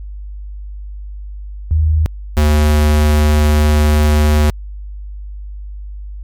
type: tone pair in turn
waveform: sine / square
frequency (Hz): 77.9 / 75.25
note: D#2 / D2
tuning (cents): +3 / +43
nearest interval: minor second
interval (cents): 60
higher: first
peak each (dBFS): -9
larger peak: neither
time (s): 1.71-2.06 / 2.37-4.5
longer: second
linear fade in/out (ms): 0
effects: added 50 Hz sine -25 dBFS peak until 6.23 s + MP3 96 kbps